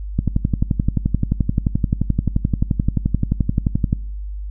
click train, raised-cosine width 5 ms, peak -4 dBFS, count 44, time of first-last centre 0.19-3.929 s, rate 11.5 Hz, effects noise-tail reverb RT60 0.7 s tail -24 dB re dry + added 50 Hz sine -25 dBFS peak until 4.5 s

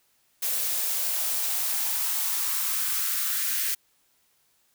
blue noise with high-pass filter sweep, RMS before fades -27 dBFS, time 0.42-3.75 s, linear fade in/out 10 ms, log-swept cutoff 440 to 1700 Hz, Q 2.3, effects white hiss -67 dBFS RMS until 4.74 s

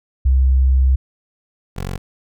sine / 15% pulse tone pair in turn, 65.41 / 46.09 Hz, C2 / F#1, 0 / -6 cents, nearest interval tritone, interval 606 cents, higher first, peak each -10 / -17 dBFS, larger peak first, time 0.25-0.96 / 1.76-1.98 s, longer first, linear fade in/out 10 ms, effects none

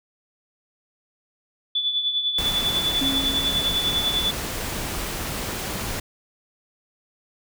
sine tone with tremolo, 3466 Hz, A7, 27 cents flat, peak -18 dBFS, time 1.75-4.31 s, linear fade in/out 5 ms, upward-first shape triangle, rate 10 Hz, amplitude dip 65%
pink noise, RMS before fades -29 dBFS, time 2.38-6 s, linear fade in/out 5 ms
sine tone with exponential decay, 270 Hz, C#4, 45 cents flat, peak -22 dBFS, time 3.01-4.3 s, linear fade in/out 5 ms, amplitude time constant 280 ms
effects none

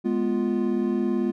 triangle chord, F diminished, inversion first, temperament equal with one note detuned, 208.7 / 246.9 / 349.2 Hz, Ab3 / Cb4 / F4, +9 / 0 / 0 cents, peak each -24 dBFS, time 0.04-1.32 s, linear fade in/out 20 ms, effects none

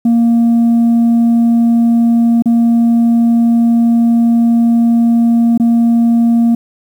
sine tone with dropouts, 233.1 Hz, A#3, in tune, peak -4 dBFS, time 0.05-6.55 s, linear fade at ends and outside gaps 5 ms, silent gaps 2.423-2.457 / 5.577-5.598 s, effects tanh soft clip ceiling -6 dBFS + 7-bit

